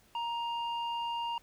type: tone with low-pass filter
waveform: square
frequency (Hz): 937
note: A#5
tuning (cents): +9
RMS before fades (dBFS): -35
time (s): 0.15-1.38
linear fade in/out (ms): 2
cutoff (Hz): 2200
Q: 7.1
effects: pink hiss -64 dBFS RMS until 1.42 s